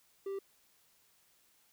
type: tone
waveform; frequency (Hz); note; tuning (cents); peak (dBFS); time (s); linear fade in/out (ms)
triangle; 392; G4; 0; -34; 0.26-0.39; 5
effects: white hiss -69 dBFS RMS until 1.72 s